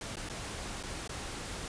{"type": "noise with dropouts", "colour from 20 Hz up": "pink", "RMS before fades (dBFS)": -40, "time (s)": [0.01, 1.68], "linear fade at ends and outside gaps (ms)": 2, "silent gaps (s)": [[0.157, 0.168], [0.289, 0.297], [0.829, 0.835], [1.077, 1.092]], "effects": ["resampled to 22050 Hz"]}